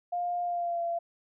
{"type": "tone with pitch glide", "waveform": "sine", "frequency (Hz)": [705, 682.6], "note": ["F5", "F5"], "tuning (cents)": [16, -40], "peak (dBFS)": -28, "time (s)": [0.12, 0.99], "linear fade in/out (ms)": 10, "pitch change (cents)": -56, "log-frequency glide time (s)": [0.43, 0.82], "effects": []}